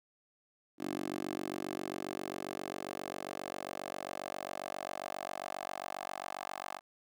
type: tone with high-pass filter sweep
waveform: 10% pulse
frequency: 47.44 Hz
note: F#1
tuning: 44 cents sharp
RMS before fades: -41 dBFS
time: 0.78-6.81 s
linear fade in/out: 50 ms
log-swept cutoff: 310 to 840 Hz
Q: 2.6
effects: none